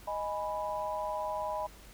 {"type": "chord", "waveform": "sine", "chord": "G# minor", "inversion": "second", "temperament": "equal", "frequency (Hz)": [622.3, 830.6, 987.8], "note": ["D#5", "G#5", "B5"], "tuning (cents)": [0, 0, 0], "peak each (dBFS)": [-36, -38, -36], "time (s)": [0.07, 1.67], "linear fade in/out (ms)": 10, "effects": ["added 50 Hz sine -55 dBFS peak until 1.93 s", "pink hiss -55 dBFS RMS until 1.93 s"]}